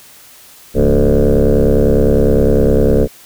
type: tone with frequency modulation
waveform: sine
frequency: 226.2 Hz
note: A3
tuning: 48 cents sharp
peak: -6 dBFS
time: 0.74-3.08 s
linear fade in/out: 50 ms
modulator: 69.9 Hz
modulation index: 4.5
effects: tanh soft clip ceiling -4 dBFS + white hiss -41 dBFS RMS until 3.25 s